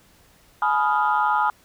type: chord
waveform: sine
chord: F half-diminished seventh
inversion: first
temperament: equal with one note detuned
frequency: 844.6 / 987.8 / 1244.5 / 1396.9 Hz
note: Ab5 / Cb6 / Eb6 / F6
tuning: +29 / 0 / 0 / 0 cents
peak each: -21 / -23 / -23 / -25 dBFS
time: 0.62-1.5 s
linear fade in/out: 2 ms
effects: tanh soft clip ceiling -9 dBFS + pink hiss -56 dBFS RMS until 1.64 s